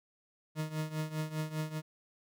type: tone with tremolo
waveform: 40% pulse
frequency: 155.56 Hz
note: D#3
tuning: in tune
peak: -30 dBFS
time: 0.55-1.82 s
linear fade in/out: 50 ms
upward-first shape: triangle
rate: 5 Hz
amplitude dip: 85%
effects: none